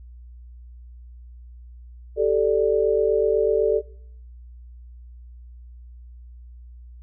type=chord; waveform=sine; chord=G suspended second; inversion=none; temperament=equal; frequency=392 / 440 / 587.3 Hz; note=G4 / A4 / D5; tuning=0 / 0 / 0 cents; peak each=-23 / -19 / -23 dBFS; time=2.16-3.82 s; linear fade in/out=50 ms; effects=noise-tail reverb RT60 0.6 s tail -20 dB re dry + added 60 Hz sine -40 dBFS peak until 7.02 s